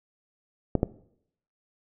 clicks, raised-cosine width 2 ms, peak -8 dBFS, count 2, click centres 0.753 / 0.831 s, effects noise-tail reverb RT60 0.7 s tail -19 dB re dry

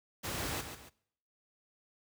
pink noise with echo, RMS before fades -37 dBFS, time 0.23-0.62 s, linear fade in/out 20 ms, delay 140 ms, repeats 2, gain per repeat -8 dB, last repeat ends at 0.9 s, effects noise-tail reverb RT60 0.7 s tail -22 dB re dry + high-pass 60 Hz 12 dB/octave

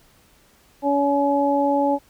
harmonic tone, 282.7 Hz, C#4, 34 cents sharp, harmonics 1 / 2 / 3, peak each -21 / -21 / -21 dBFS, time 0.82-1.99 s, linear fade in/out 50 ms, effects pink hiss -56 dBFS RMS until 2.09 s

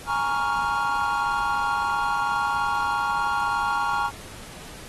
triangle chord, Bb minor seventh, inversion third, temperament equal, 830.6 / 932.3 / 1108.7 / 1396.9 Hz, Ab5 / Bb5 / Db6 / F6, 0 / 0 / 0 / 0 cents, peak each -26 dBFS, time 0.06-4.11 s, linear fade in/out 50 ms, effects pink hiss -42 dBFS RMS until 4.88 s + AAC 32 kbps

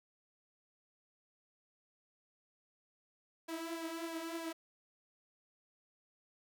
sawtooth tone with flanger, 329.6 Hz, E4, in tune, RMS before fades -42 dBFS, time 3.48-4.53 s, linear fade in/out 10 ms, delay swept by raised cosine 1.8 to 5.4 ms, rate 3.2 Hz, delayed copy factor +0.6, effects none

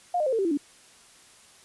sine tone with pitch steps, 709 / 610.1 / 525 / 451.8 / 388.8 / 334.6 / 287.9 Hz, F5 / D#5 / C5 / A4 / G4 / E4 / D4, +26 / -34 / +6 / +46 / -14 / +26 / -34 cents, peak -22 dBFS, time 0.14-0.574 s, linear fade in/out 5 ms, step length 62 ms, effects white hiss -54 dBFS RMS until 1.64 s + resampled to 24000 Hz

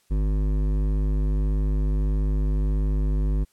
sine tone with hard clipping, 50.8 Hz, G#1, 38 cents flat, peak -22 dBFS, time 0.1-3.45 s, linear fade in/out 20 ms, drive 13 dB, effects white hiss -65 dBFS RMS until 3.52 s + low-pass 12000 Hz 12 dB/octave

